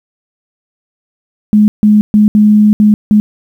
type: tone bursts at uneven times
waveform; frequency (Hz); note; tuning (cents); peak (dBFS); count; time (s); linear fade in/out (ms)
sine; 210.7; G#3; +25; -3; 6; 1.53-1.68 / 1.83-2.01 / 2.14-2.28 / 2.35-2.73 / 2.8-2.94 / 3.11-3.2; 0
effects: 7-bit